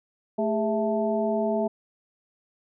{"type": "harmonic tone with a mistuned harmonic", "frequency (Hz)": 219.5, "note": "A3", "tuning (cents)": -4, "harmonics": [1, 2, 3, 4], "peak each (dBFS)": [-27, -28, -26, -34], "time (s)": [0.38, 1.68], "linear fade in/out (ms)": 10, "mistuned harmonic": 2, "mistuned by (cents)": -120, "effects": []}